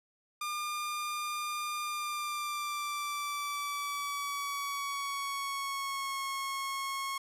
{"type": "tone with pitch glide", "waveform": "sawtooth", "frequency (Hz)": [1204, 1091.4], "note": ["D6", "C#6"], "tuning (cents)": [43, -27], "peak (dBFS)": -30, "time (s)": [0.41, 7.18], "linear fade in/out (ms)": 5, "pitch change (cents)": -170, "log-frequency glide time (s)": [1.81, 6.2], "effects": ["resampled to 32000 Hz", "10-bit"]}